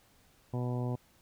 harmonic tone, 123.47 Hz, B2, in tune, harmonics 1 / 2 / 3 / 4 / 5 / 6 / 7 / 8, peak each -32 / -38 / -42 / -44 / -46 / -48 / -49 / -50 dBFS, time 0.53-0.96 s, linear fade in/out 10 ms, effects pink hiss -65 dBFS RMS until 1.21 s

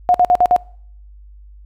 sine tone bursts, 719 Hz, F#5, 50 cents flat, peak -8 dBFS, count 5, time 0.09-0.563 s, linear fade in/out 0 ms, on 53 ms, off 52 ms, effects noise-tail reverb RT60 0.6 s tail -25 dB re dry + added 50 Hz sine -38 dBFS peak until 1.65 s

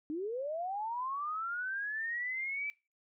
sine linear sweep, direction up, 291.4 to 2328 Hz, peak -34 dBFS, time 0.1-2.7 s, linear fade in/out 0 ms, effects noise-tail reverb RT60 0.3 s tail -22 dB re dry

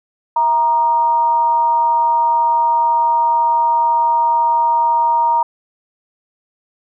sine tone with amplitude modulation, 938 Hz, A#5, 11 cents sharp, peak -9 dBFS, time 0.36-5.43 s, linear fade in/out 5 ms, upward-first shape sine, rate 278 Hz, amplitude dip 45%, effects none

